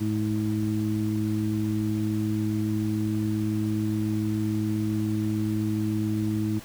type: harmonic tone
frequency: 107.1 Hz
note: A2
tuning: 46 cents flat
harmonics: 1 / 2 / 3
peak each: -28 / -28 / -28 dBFS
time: 0-6.6 s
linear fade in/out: 20 ms
effects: pink hiss -45 dBFS RMS until 6.64 s